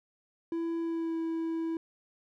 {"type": "tone with pitch glide", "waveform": "triangle", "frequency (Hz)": [332.8, 327.6], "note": ["E4", "E4"], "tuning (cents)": [17, -11], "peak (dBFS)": -28, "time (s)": [0.52, 1.77], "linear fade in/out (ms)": 2, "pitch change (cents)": -28, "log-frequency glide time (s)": [0.8, 1.17], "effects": []}